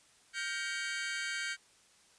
sawtooth chord, G half-diminished seventh, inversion third, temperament just, 1411.2 / 1568 / 1881.6 / 2258 Hz, F6 / G6 / Bb6 / Db7, +18 / 0 / +16 / +31 cents, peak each -40 / -34 / -40 / -37 dBFS, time 0.33-1.57 s, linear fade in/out 50 ms, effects white hiss -64 dBFS RMS until 2.18 s + resampled to 22050 Hz

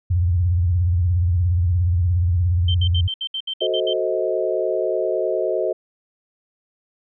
sine tone with vibrato, 87.8 Hz, F2, 10 cents sharp, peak -15 dBFS, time 0.1-3.08 s, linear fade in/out 10 ms, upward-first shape triangle, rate 17 Hz, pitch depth 160 cents each way
sine tone bursts, 3120 Hz, G7, 9 cents flat, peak -23 dBFS, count 10, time 2.68-3.933 s, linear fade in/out 5 ms, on 65 ms, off 67 ms
sine chord, F# diminished seventh, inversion none, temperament equal with one note detuned, 370 / 440 / 523.3 / 632.4 Hz, F#4 / A4 / C5 / Eb5, 0 / 0 / 0 / +28 cents, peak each -24 / -25 / -25 / -23 dBFS, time 3.61-5.73 s, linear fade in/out 10 ms
effects none

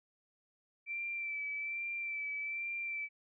sine tone with vibrato, 2334 Hz, D7, 11 cents flat, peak -36 dBFS, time 0.86-3.09 s, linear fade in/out 50 ms, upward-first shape sine, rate 1.2 Hz, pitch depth 29 cents each way, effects none

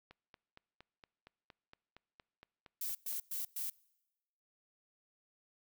click train, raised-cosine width 0.3 ms, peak -38 dBFS, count 14, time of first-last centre 0.11-3.126 s, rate 4.31 Hz
violet noise bursts, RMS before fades -39 dBFS, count 4, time 2.81-3.7 s, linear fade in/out 5 ms, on 140 ms, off 110 ms
effects noise-tail reverb RT60 1.0 s tail -25 dB re dry

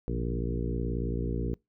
harmonic tone with a mistuned harmonic, 58.5 Hz, A#1, 7 cents sharp, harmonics 1 / 2 / 3 / 4 / 5 / 6 / 7 / 8, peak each -32 / -35 / -37 / -38 / -39 / -40 / -40 / -41 dBFS, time 0.08-1.54 s, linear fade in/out 0 ms, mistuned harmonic 2, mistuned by +80 cents, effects noise-tail reverb RT60 0.2 s tail -25 dB re dry

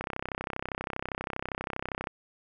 click train, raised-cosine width 0.5 ms, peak -17 dBFS, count 68, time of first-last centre 0.01-2.072 s, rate 32.5 Hz, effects none

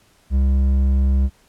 sine tone with hard clipping, 66.9 Hz, C2, 39 cents sharp, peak -15 dBFS, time 0.3-1.3 s, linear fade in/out 50 ms, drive 6 dB, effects pink hiss -56 dBFS RMS until 1.48 s + low-pass 12000 Hz 12 dB/octave

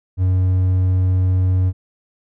triangle tone, 92.5 Hz, F#2, in tune, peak -11 dBFS, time 0.17-1.73 s, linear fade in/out 50 ms, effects none

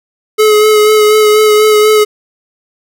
square tone with vibrato, 426.6 Hz, G#4, 46 cents sharp, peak -5 dBFS, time 0.38-2.05 s, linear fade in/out 20 ms, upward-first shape sine, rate 4.1 Hz, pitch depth 20 cents each way, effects none

